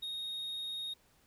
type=tone with vibrato; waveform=triangle; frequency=3731 Hz; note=A#7; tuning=1 cent sharp; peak=-36 dBFS; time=0.02-0.94 s; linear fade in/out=10 ms; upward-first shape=sine; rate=20 Hz; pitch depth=16 cents each way; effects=pink hiss -68 dBFS RMS until 1.26 s